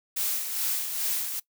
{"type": "noise with tremolo", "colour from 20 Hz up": "blue", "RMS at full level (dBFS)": -27, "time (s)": [0.16, 1.4], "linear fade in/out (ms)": 10, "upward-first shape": "sine", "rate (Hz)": 2.4, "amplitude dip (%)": 50, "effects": ["noise-tail reverb RT60 0.1 s tail -21 dB re dry"]}